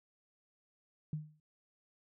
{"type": "tone with exponential decay", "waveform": "sine", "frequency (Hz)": 152.9, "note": "D#3", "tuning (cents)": -30, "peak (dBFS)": -32, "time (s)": [1.13, 1.4], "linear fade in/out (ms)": 2, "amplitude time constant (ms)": 57, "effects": []}